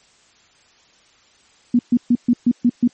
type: tone bursts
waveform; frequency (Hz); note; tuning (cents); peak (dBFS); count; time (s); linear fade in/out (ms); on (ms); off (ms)
sine; 241.7; B3; -37; -10; 7; 1.74-2.877; 5; 51; 130
effects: white hiss -54 dBFS RMS until 2.93 s + MP3 32 kbps